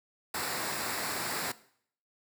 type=noise with comb filter; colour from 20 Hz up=pink; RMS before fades=-34 dBFS; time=0.34-1.52 s; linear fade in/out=5 ms; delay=0.32 ms; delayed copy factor=-0.55; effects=noise-tail reverb RT60 0.6 s tail -18 dB re dry + high-pass 150 Hz 12 dB/octave